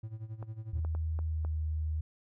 triangle tone with tremolo, 110 Hz, A2, in tune, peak -34 dBFS, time 0.03-0.8 s, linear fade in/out 5 ms, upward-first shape sine, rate 11 Hz, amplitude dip 80%
clicks, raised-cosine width 1 ms, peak -31 dBFS, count 5, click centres 0.427 / 0.849 / 0.95 / 1.19 / 1.449 s
sine tone with pitch glide, 79.7 to 77.92 Hz, D#2 to D#2, +42 to +3 cents, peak -30 dBFS, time 0.73-2.01 s, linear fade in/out 5 ms, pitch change -39 cents, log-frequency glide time 1.23-1.51 s
effects none

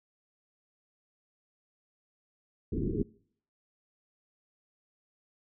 white low-pass noise, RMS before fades -31 dBFS, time 2.72-3.03 s, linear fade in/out 5 ms, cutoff 420 Hz, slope 96 dB/octave, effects noise-tail reverb RT60 0.6 s tail -24 dB re dry

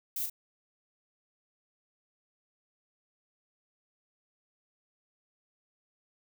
violet noise with echo, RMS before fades -34 dBFS, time 0.16-0.26 s, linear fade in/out 5 ms, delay 39 ms, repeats 1, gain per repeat -5 dB, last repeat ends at 0.299 s, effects none

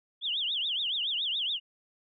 sine tone with vibrato, 3245 Hz, G#7, 41 cents flat, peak -28 dBFS, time 0.21-1.6 s, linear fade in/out 50 ms, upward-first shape triangle, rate 7.1 Hz, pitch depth 280 cents each way, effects none

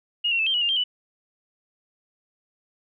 sine tone with pitch steps, 2865 / 2734 / 2628 / 3155 / 2928 / 2805 / 3170 / 2969 Hz, F7 / F7 / E7 / G7 / F#7 / F7 / G7 / F#7, +44 / -37 / -6 / +10 / -19 / +7 / +19 / +5 cents, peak -20 dBFS, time 0.24-0.84 s, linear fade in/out 10 ms, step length 75 ms, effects none

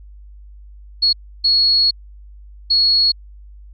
sine tone bursts at uneven times, 4340 Hz, C#8, 37 cents flat, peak -11 dBFS, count 3, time 1.02-1.13 / 1.44-1.91 / 2.7-3.12 s, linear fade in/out 10 ms, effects added 50 Hz sine -37 dBFS peak until 3.73 s

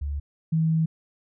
sine tone pair in turn, 71.8 / 160.83 Hz, D2 / E3, -39 / -42 cents, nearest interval octave + major second, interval 1397 cents, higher second, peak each -26 / -19 dBFS, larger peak second, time 0.01-0.2 / 0.52-0.86 s, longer second, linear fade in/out 10 ms, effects none

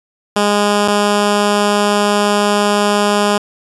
10% pulse tone pair in turn, 205.8 / 205.8 Hz, G#3 / G#3, -16 / -16 cents, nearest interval unison, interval 0 cents, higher neither, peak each -3 dBFS, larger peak neither, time 0.36-0.88 / 0.88-3.38 s, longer second, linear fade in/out 5 ms, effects resampled to 24000 Hz

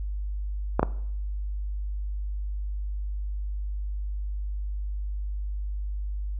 clicks, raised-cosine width 1 ms, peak -6 dBFS, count 2, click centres 0.795 / 0.83 s, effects noise-tail reverb RT60 0.7 s tail -19 dB re dry + added 50 Hz sine -28 dBFS peak until 6.39 s

